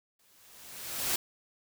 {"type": "noise with exponential growth", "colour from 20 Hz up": "white", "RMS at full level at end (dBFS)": -28, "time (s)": [0.19, 1.16], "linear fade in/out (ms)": 5, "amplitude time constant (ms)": 210, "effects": []}